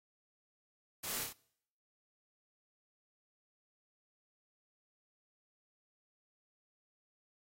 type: noise with echo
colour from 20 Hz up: white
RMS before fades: -41 dBFS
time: 1.03-1.24 s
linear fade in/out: 10 ms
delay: 30 ms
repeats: 3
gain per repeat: -3 dB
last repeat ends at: 1.33 s
effects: noise-tail reverb RT60 0.7 s tail -24 dB re dry + AAC 48 kbps